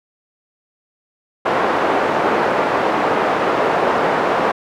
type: band-pass noise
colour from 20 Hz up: pink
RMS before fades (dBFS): -17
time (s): 1.45-4.52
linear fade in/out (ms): 10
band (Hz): 430 to 1200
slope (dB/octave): 12
effects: none